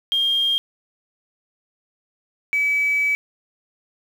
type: tone pair in turn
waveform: sine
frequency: 3215 / 2290 Hz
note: G7 / D7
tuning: +43 / -44 cents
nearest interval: tritone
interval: 587 cents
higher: first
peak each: -16 dBFS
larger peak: neither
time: 0.12-0.58 / 2.53-3.15 s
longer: second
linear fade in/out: 0 ms
effects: tanh soft clip ceiling -12 dBFS + 7-bit